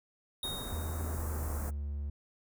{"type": "band-stop noise", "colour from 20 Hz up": "pink", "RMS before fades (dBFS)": -41, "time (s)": [0.43, 1.71], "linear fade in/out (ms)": 20, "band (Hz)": [1500, 7400], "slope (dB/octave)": 24}
{"type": "tone with exponential decay", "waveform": "square", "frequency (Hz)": 3727, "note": "A#7", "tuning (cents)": -1, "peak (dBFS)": -34, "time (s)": [0.43, 1.22], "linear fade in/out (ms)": 2, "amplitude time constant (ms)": 170}
{"type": "tone with pitch glide", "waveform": "triangle", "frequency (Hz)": [80.3, 71.95], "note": ["E2", "D2"], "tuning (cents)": [-45, -35], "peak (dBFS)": -32, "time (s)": [0.72, 2.1], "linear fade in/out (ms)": 5, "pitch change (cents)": -190, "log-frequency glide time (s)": [0.95, 1.76]}
{"effects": []}